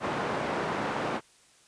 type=band-pass noise; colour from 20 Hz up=white; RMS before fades=-31 dBFS; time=0-1.21 s; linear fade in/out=50 ms; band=130 to 1100 Hz; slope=12 dB/octave; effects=white hiss -60 dBFS RMS until 1.67 s + resampled to 22050 Hz